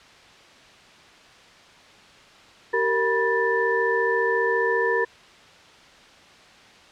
sine tone cluster, 387.4 / 462 / 975 / 1768 Hz, G4 / A#4 / B5 / A6, -20 / -16 / -23 / +8 cents, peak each -27 / -23 / -27 / -24 dBFS, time 2.73-5.05 s, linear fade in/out 10 ms, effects white hiss -49 dBFS RMS until 6.91 s + low-pass 4000 Hz 12 dB/octave

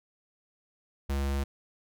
square tone, 69.3 Hz, C#2, in tune, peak -28 dBFS, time 1.09-1.44 s, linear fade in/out 10 ms, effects none

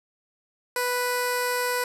15% pulse tone with low-pass filter, 493.9 Hz, B4, in tune, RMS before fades -26 dBFS, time 0.76-1.84 s, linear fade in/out 2 ms, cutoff 12000 Hz, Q 2, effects none

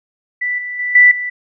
sine tone with level steps, 1975.5 Hz, B6, in tune, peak -16 / -22 / -17 / -4 / -19 dBFS, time 0.41-1.3 s, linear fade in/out 10 ms, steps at 0.58 / 0.79 / 0.95 / 1.11 s, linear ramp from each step 5 ms, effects none

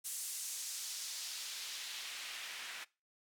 white noise with band-pass filter sweep, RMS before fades -44 dBFS, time 0.04-2.85 s, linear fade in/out 20 ms, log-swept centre 9000 to 2000 Hz, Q 1.1, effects noise-tail reverb RT60 0.3 s tail -22 dB re dry

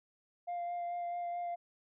sine tone with vibrato, 698.5 Hz, F5, in tune, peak -33 dBFS, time 0.47-1.56 s, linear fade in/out 20 ms, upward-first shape sine, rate 4.6 Hz, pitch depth 12 cents each way, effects tanh soft clip ceiling -34 dBFS

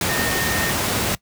sine tone in noise, 1834 Hz, A#6, 29 cents flat, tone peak -25 dBFS, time 0.09-0.71 s, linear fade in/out 2 ms, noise pink, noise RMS -21 dBFS, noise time 0.01-1.15 s, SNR -7 dB, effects noise-tail reverb RT60 0.1 s tail -20 dB re dry + high-pass 80 Hz 12 dB/octave

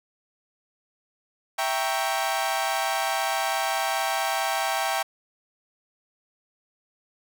sawtooth chord, E diminished seventh, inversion none, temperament equal, 659.3 / 784 / 932.3 / 1108.7 Hz, E5 / G5 / Bb5 / Db6, 0 / 0 / 0 / 0 cents, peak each -26 / -23 / -28 / -29 dBFS, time 1.58-5.03 s, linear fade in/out 10 ms, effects none

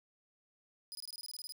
sawtooth tone bursts, 4978 Hz, D#8, in tune, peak -40 dBFS, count 12, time 0.92-1.522 s, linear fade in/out 0 ms, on 30 ms, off 22 ms, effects none

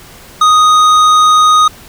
triangle tone with hard clipping, 1244.5 Hz, D#6, in tune, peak -6 dBFS, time 0.41-1.68 s, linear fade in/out 5 ms, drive 14 dB, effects pink hiss -36 dBFS RMS until 1.88 s

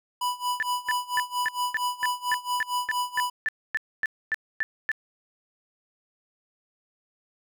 square tone with tremolo, 987.8 Hz, B5, in tune, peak -24 dBFS, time 0.21-3.3 s, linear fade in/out 5 ms, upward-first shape sine, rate 4.4 Hz, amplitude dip 90%
sine tone bursts, 1760 Hz, A6, in tune, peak -22 dBFS, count 16, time 0.6-4.916 s, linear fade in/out 0 ms, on 26 ms, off 260 ms
effects none

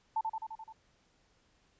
sine tone with echo, 885 Hz, A5, 10 cents sharp, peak -28 dBFS, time 0.16-0.21 s, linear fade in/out 5 ms, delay 86 ms, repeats 6, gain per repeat -3 dB, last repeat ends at 0.726 s, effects pink hiss -70 dBFS RMS until 1.79 s + resampled to 16000 Hz

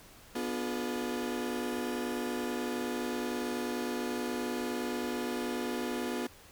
35% pulse chord, B diminished seventh, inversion none, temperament just, 246.9 / 296.3 / 355.6 / 426.7 Hz, B3 / D4 / F4 / Ab4, 0 / +15 / +31 / +47 cents, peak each -34 / -40 / -36 / -39 dBFS, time 0.35-6.27 s, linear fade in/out 5 ms, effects pink hiss -55 dBFS RMS until 6.51 s

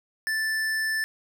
triangle tone with hard clipping, 1760 Hz, A6, in tune, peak -26 dBFS, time 0.27-1.04 s, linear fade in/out 0 ms, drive 18 dB, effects none

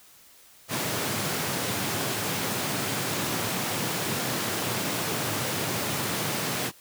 pink high-pass noise, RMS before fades -29 dBFS, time 0.68-6.72 s, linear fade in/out 50 ms, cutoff 100 Hz, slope 48 dB/octave, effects white hiss -54 dBFS RMS until 6.8 s

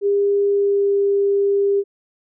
sine tone with pitch glide, 402.7 to 399.9 Hz, G4 to G4, +47 to +35 cents, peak -14 dBFS, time 0.01-1.84 s, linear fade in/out 50 ms, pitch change -12 cents, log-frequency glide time 0.47-0.94 s, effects none

